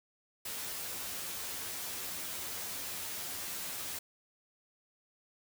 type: noise with comb filter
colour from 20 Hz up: white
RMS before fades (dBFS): -40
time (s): 0.45-3.99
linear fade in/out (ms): 5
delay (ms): 11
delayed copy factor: +0.6
effects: none